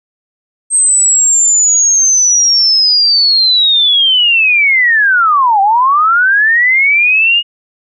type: linear two-way sweep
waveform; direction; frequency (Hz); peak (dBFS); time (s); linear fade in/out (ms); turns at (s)
sine; down then up; 8372 to 768 to 2884; -6; 0.7-7.43; 50; 5.61
effects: none